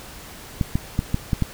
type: clicks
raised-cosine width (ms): 5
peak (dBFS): -7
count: 6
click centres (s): 0.612 / 0.755 / 0.991 / 1.144 / 1.332 / 1.423
effects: pink hiss -40 dBFS RMS until 1.53 s